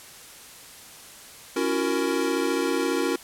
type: chord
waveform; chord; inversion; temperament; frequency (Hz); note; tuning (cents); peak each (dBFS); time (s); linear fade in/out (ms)
square; F# dominant seventh; second; equal with one note detuned; 277.2 / 335.4 / 370 / 466.2; C#4 / E4 / F#4 / A#4; 0 / +30 / 0 / 0; -29; 1.56-3.16; 5
effects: white hiss -45 dBFS RMS until 3.23 s + low-pass 12000 Hz 12 dB/octave